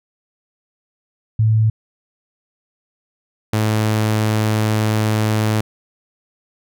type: tone pair in turn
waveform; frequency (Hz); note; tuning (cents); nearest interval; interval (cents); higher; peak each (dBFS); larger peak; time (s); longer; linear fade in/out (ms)
sine / sawtooth; 110 / 108.24; A2 / A2; 0 / -28; unison; 28; first; -11; neither; 1.39-1.7 / 3.53-5.61; second; 5
effects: none